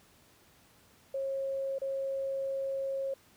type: tone with dropouts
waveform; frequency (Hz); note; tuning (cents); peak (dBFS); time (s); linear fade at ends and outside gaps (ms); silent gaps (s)
sine; 542; C#5; -39; -31; 1.14-3.14; 5; 1.785-1.816
effects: pink hiss -62 dBFS RMS until 3.36 s + high-pass 60 Hz 12 dB/octave